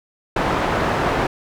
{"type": "low-pass noise", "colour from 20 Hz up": "white", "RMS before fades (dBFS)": -20, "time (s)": [0.36, 1.27], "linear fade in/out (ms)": 5, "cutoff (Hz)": 1100, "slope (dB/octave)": 12, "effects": []}